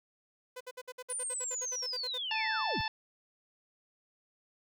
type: tone bursts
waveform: sawtooth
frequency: 503 Hz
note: B4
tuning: 32 cents sharp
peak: -37 dBFS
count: 16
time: 0.56-2.182 s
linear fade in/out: 10 ms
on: 47 ms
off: 58 ms
type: linear sweep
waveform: sine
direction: down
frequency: 9500 to 49 Hz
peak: -34 dBFS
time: 1.1-2.81 s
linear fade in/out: 0 ms
type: harmonic tone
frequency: 880 Hz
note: A5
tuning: in tune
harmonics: 1 / 2 / 3 / 4 / 5 / 6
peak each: -35 / -38 / -40 / -41 / -42 / -43 dBFS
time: 2.31-2.88 s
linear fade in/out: 2 ms
effects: none